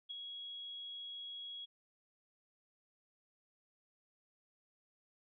sine tone with ADSR envelope, 3322 Hz, G#7, in tune, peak -39 dBFS, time 0.09-1.66 s, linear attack 20 ms, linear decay 8 ms, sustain -5 dB, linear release 19 ms, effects none

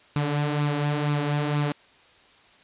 sawtooth tone with flanger, 146.83 Hz, D3, in tune, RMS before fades -25 dBFS, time 0.16-1.72 s, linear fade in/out 0 ms, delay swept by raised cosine 0.78 to 5.68 ms, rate 2.1 Hz, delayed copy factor +0.5, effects white hiss -55 dBFS RMS until 2.63 s + resampled to 8000 Hz

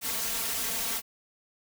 white noise with comb filter, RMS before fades -31 dBFS, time 0.01-1.02 s, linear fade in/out 50 ms, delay 4.4 ms, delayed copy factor +0.9, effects none

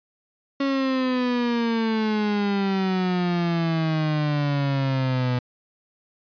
35% pulse exponential sweep, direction down, 277.2 to 123.47 Hz, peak -19 dBFS, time 0.6-5.39 s, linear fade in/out 5 ms, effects resampled to 11025 Hz

